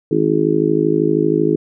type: harmonic tone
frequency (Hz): 52.8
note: G#1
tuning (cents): +29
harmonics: 3 / 4 / 5 / 6 / 7 / 8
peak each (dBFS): -21 / -29 / -22 / -17 / -19 / -18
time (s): 0.11-1.56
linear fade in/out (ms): 5
effects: none